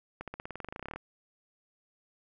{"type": "accelerating click train", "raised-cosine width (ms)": 0.5, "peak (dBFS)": -24, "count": 19, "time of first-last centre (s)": [0.21, 0.96], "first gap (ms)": 67, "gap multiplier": 0.94, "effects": []}